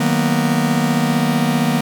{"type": "chord", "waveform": "45% pulse", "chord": "B major seventh", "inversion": "first", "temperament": "just", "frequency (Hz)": [154.34, 185.21, 231.5, 246.9], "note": ["D#3", "F#3", "A#3", "B3"], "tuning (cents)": [-14, 2, -12, 0], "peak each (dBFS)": [-20, -23, -19, -20], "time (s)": [0, 1.81], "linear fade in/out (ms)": 5, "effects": []}